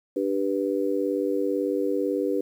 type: chord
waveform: sine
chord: G major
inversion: second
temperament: just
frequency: 294 / 392 / 490 Hz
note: D4 / G4 / B4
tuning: +2 / 0 / -14 cents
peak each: -27 dBFS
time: 0.16-2.41 s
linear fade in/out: 5 ms
effects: 9-bit